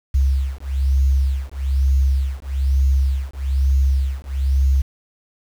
sine beating tone pair, 66.8 / 67.9 Hz, C2 / C#2, +36 / -35 cents, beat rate 1.1 Hz, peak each -18 dBFS, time 0.14-4.82 s, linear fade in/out 10 ms, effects 7-bit

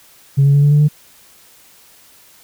sine tone with pitch steps, 138.59 / 140.77 / 142.98 / 145.23 / 147.51 / 149.83 Hz, C#3 / C#3 / D3 / D3 / D3 / D3, 0 / +27 / -46 / -19 / +8 / +35 cents, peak -6 dBFS, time 0.37-0.886 s, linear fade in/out 20 ms, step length 86 ms, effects tanh soft clip ceiling -5 dBFS + white hiss -47 dBFS RMS until 2.43 s

